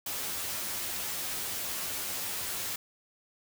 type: noise with comb filter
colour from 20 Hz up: white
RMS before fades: -35 dBFS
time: 0.06-2.76 s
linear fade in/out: 5 ms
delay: 11 ms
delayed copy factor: +0.55
effects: none